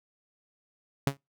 sawtooth tone with exponential decay, 138.59 Hz, C#3, in tune, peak -16 dBFS, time 1.07-1.17 s, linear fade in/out 2 ms, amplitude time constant 20 ms, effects noise-tail reverb RT60 0.2 s tail -25 dB re dry

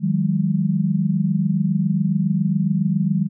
sine tone cluster, 156.4 / 183.7 / 203.6 Hz, D#3 / F#3 / G#3, +9 / -12 / -34 cents, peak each -21 dBFS, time 0-3.29 s, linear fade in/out 50 ms, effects none

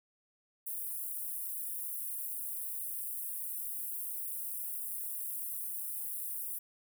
white high-pass noise, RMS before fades -39 dBFS, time 0.66-6.59 s, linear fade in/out 10 ms, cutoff 9400 Hz, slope 48 dB/octave, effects none

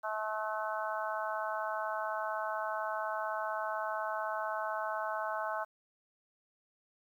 harmonic tone, 215.8 Hz, A3, 33 cents flat, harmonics 3 / 4 / 5 / 6 / 7, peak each -38 / -39 / -40 / -41 / -41 dBFS, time 0.03-5.65 s, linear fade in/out 20 ms, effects 11-bit

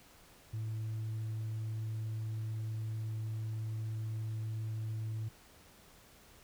sine tone, 110 Hz, A2, in tune, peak -33 dBFS, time 0.53-5.29 s, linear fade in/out 10 ms, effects tanh soft clip ceiling -34 dBFS + pink hiss -60 dBFS RMS until 6.43 s

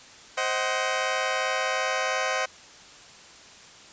15% pulse chord, C diminished, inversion none, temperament just, 523.3 / 627.9 / 753.5 Hz, C5 / Eb5 / Gb5, 0 / +16 / +31 cents, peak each -22 / -23 / -23 dBFS, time 0.37-2.46 s, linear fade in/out 10 ms, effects white hiss -48 dBFS RMS until 3.92 s + resampled to 16000 Hz

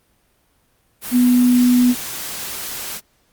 sine tone in noise, 246.9 Hz, B3, in tune, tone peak -10 dBFS, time 1.11-1.95 s, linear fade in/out 50 ms, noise white, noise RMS -28 dBFS, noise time 1.01-3.01 s, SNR +15 dB, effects pink hiss -61 dBFS RMS until 3.32 s + Opus 32 kbps

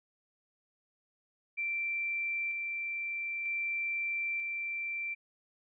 sine tone with tremolo, 2349 Hz, D7, in tune, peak -31 dBFS, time 1.57-5.15 s, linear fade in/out 20 ms, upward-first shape square, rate 0.53 Hz, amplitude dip 25%, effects none

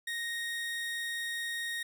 30% pulse tone, 1864.7 Hz, A#6, in tune, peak -31 dBFS, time 0.07-1.83 s, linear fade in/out 5 ms, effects none

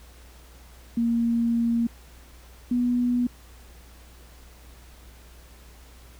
sine tone pair in turn, 233.1 / 244.4 Hz, A#3 / B3, 0 / -18 cents, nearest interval minor second, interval 82 cents, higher second, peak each -20 dBFS, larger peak neither, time 0.97-1.87 / 2.71-3.27 s, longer first, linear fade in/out 5 ms, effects added 60 Hz sine -47 dBFS peak until 6.19 s + pink hiss -53 dBFS RMS until 6.19 s

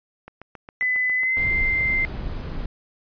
click train, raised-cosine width 0.5 ms, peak -24 dBFS, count 9, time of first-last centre 0.28-1.37 s, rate 7.34 Hz
sine tone with pitch glide, 2008 to 2086 Hz, B6 to C7, +28 to -6 cents, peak -19 dBFS, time 0.81-2.05 s, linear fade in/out 0 ms, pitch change +66 cents, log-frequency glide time 1.16-1.41 s
brown noise, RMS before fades -29 dBFS, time 1.37-2.66 s, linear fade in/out 5 ms
effects resampled to 11025 Hz

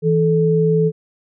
sine tone pair together, 163 / 435.2 Hz, E3 / A4, -19 / -19 cents, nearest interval octave + perfect fourth, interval 1700 cents, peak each -15 dBFS, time 0.02-0.92 s, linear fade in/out 50 ms, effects none

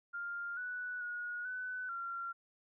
sine tone with pitch steps, 1400 / 1480 / 1448 / 1500 / 1376 Hz, F6 / F#6 / F#6 / F#6 / F6, +4 / 0 / -38 / +23 / -26 cents, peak -38 dBFS, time 0.13-2.33 s, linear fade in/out 20 ms, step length 440 ms, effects none

